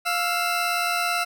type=tone pair together; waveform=20% pulse; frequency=702.5 / 1327 Hz; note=F5 / E6; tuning=+10 / +11 cents; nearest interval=major seventh; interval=1101 cents; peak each=-20 dBFS; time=0.05-1.25 s; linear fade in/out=20 ms; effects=none